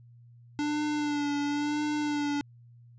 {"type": "tone with vibrato", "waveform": "square", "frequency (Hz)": 293.7, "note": "D4", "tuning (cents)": 0, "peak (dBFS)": -28, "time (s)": [0.59, 2.41], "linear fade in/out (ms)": 0, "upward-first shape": "sine", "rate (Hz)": 0.96, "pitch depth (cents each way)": 34, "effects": ["added 119 Hz sine -51 dBFS peak until 2.98 s", "resampled to 16000 Hz"]}